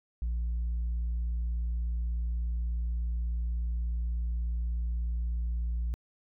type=tone; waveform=sine; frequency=58.27 Hz; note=A#1; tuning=in tune; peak=-26 dBFS; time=0.22-5.94 s; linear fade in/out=0 ms; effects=tanh soft clip ceiling -27 dBFS